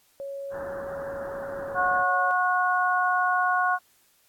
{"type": "tone", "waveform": "sine", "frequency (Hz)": 554.4, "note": "C#5", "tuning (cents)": 0, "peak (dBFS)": -32, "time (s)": [0.2, 2.31], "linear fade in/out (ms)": 0}
{"type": "low-pass noise", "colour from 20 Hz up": "white", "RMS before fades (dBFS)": -40, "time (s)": [0.5, 2.05], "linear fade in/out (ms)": 50, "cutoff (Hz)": 1700, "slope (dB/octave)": 96}
{"type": "harmonic tone", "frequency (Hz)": 363.9, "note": "F#4", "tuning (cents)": -29, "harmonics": [2, 3, 4], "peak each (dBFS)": [-25, -25, -25], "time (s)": [1.74, 3.79], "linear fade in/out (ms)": 50}
{"effects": ["white hiss -63 dBFS RMS until 4.28 s", "AAC 64 kbps"]}